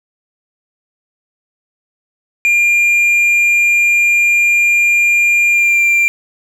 triangle tone with pitch glide, 2400 to 2374 Hz, D7 to D7, +37 to +18 cents, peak -7 dBFS, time 2.45-6.08 s, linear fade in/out 0 ms, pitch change -19 cents, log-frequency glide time 5.52-5.82 s, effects none

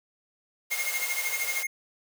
white high-pass noise, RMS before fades -33 dBFS, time 0.7-1.64 s, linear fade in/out 20 ms, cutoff 440 Hz, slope 96 dB/octave
square tone with tremolo, 2138 Hz, C7, 37 cents sharp, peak -26 dBFS, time 0.71-1.67 s, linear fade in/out 5 ms, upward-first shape triangle, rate 13 Hz, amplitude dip 100%
effects none

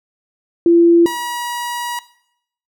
sine / sawtooth tone pair in turn, 340 / 961.7 Hz, F4 / B5, -46 / -46 cents, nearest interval octave + tritone, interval 1800 cents, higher second, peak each -7 / -17 dBFS, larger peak first, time 0.66-1.06 / 1.06-1.99 s, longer second, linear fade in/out 2 ms, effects noise-tail reverb RT60 0.7 s tail -17 dB re dry

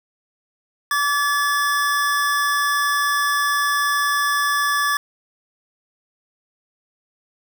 square tone pair together, 1155 / 1715.9 Hz, D6 / A6, -29 / -44 cents, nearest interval perfect fifth, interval 685 cents, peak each -21 dBFS, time 0.91-4.97 s, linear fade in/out 2 ms, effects 9-bit

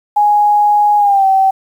sine tone with pitch glide, 830.6 to 770.5 Hz, G#5 to G5, 0 to -30 cents, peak -7 dBFS, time 0.16-1.51 s, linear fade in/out 10 ms, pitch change -130 cents, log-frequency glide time 0.98-1.26 s, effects 7-bit

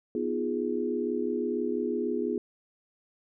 sine chord, F half-diminished seventh, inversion second, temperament equal, 246.9 / 311.1 / 349.2 / 415.3 Hz, Cb4 / Eb4 / F4 / Ab4, 0 / 0 / 0 / 0 cents, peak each -32 / -36 / -32 / -31 dBFS, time 0.15-2.38 s, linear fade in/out 2 ms, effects none

